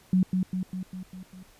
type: tone with echo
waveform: sine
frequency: 185 Hz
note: F#3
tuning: in tune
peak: -18 dBFS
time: 0.13-0.23 s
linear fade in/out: 2 ms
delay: 200 ms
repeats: 6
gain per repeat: -4 dB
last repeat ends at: 1.43 s
effects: pink hiss -57 dBFS RMS until 1.59 s + resampled to 32000 Hz